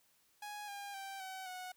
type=tone with pitch steps; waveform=sawtooth; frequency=831 / 805.9 / 781.6 / 758.1 / 735.2 Hz; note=G#5 / G5 / G5 / F#5 / F#5; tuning=+1 / +48 / -5 / +42 / -11 cents; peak=-40 dBFS; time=0.42-1.72 s; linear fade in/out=5 ms; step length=260 ms; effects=white hiss -72 dBFS RMS until 1.76 s